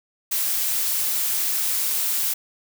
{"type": "noise with amplitude modulation", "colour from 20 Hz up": "blue", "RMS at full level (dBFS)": -22, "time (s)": [0.31, 2.34], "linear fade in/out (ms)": 10, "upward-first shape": "sine", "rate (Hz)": 209, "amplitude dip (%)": 25, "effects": []}